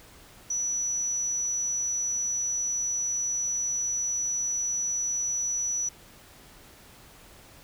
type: tone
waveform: sine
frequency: 5910 Hz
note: F#8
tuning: 3 cents flat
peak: -26 dBFS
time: 0.5-5.89 s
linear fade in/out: 5 ms
effects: pink hiss -52 dBFS RMS until 7.63 s